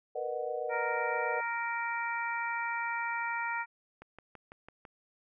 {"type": "chord", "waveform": "sine", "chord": "B major seventh", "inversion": "third", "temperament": "equal with one note detuned", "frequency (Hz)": [466.2, 493.9, 608.4, 740], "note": ["A#4", "B4", "D#5", "F#5"], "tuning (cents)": [0, 0, -39, 0], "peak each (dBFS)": [-38, -37, -38, -39], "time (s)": [0.15, 1.41], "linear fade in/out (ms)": 10}
{"type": "harmonic tone", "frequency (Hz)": 466.2, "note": "A#4", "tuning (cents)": 0, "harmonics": [2, 3, 4, 5], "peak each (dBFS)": [-35, -37, -38, -39], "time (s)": [0.69, 3.66], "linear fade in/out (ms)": 50}
{"type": "click train", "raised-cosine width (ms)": 0.5, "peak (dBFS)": -33, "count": 6, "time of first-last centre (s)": [4.02, 4.852], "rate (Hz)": 6.01}
{"effects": []}